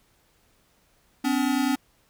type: tone pair together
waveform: square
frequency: 254.6 / 284.7 Hz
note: C4 / C#4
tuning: -47 / +46 cents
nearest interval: major second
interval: 193 cents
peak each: -25 dBFS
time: 1.24-1.76 s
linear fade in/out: 10 ms
effects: pink hiss -64 dBFS RMS until 2.09 s